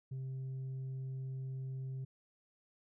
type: tone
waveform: sine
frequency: 131.9 Hz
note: C3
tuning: 14 cents sharp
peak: -36 dBFS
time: 0.11-2.05 s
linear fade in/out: 10 ms
effects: tanh soft clip ceiling -38 dBFS